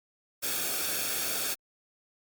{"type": "noise with comb filter", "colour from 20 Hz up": "white", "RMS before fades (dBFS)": -31, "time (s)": [0.42, 1.55], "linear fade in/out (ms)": 20, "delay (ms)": 1, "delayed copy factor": -0.6, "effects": ["Opus 48 kbps"]}